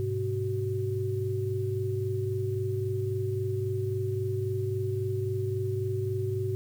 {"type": "tone cluster", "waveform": "sine", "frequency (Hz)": [103.2, 126.9, 376.5], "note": ["G#2", "B2", "F#4"], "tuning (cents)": [-10, 47, 30], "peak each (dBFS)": [-30, -35, -31], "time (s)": [0, 6.55], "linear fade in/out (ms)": 0, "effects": ["9-bit"]}